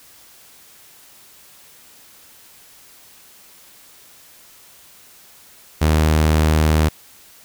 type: tone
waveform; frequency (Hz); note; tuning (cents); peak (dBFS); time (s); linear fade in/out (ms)
sawtooth; 77.78; D#2; 0; -9; 5.81-6.89; 10
effects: white hiss -47 dBFS RMS until 7.44 s